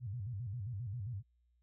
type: tone with vibrato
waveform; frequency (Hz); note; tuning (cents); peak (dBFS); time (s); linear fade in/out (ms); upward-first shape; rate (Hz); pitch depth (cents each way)
sine; 110; A2; 0; -38; 0-1.23; 50; square; 7.5; 200
effects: added 60 Hz sine -70 dBFS peak until 1.62 s